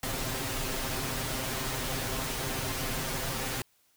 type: noise with comb filter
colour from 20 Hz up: pink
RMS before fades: -33 dBFS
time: 0.03-3.62 s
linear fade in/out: 2 ms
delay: 7.6 ms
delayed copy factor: +0.7
effects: white hiss -68 dBFS RMS until 3.96 s